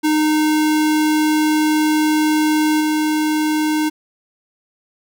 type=tone with level steps; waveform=square; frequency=307.3 Hz; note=D#4; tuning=21 cents flat; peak=-14 / -16 dBFS; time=0.03-3.9 s; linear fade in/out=20 ms; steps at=2.8 s; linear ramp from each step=10 ms; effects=none